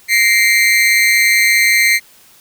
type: tone with amplitude modulation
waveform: 40% pulse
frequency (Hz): 2094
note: C7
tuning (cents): +1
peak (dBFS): -4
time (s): 0.08-2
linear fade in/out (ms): 50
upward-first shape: sine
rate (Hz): 217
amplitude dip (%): 95
effects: white hiss -46 dBFS RMS until 2.4 s